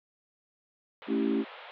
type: band-pass noise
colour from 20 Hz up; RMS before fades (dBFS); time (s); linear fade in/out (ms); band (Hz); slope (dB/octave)
pink; -47; 1.02-1.71; 0; 480 to 3600; 48
type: chord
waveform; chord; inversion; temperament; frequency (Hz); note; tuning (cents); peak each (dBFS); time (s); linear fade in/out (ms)
sine; A dominant seventh; none; equal; 220 / 277.2 / 329.6 / 392; A3 / C#4 / E4 / G4; 0 / 0 / 0 / 0; -30 / -29 / -32 / -32; 1.07-1.45; 50
effects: none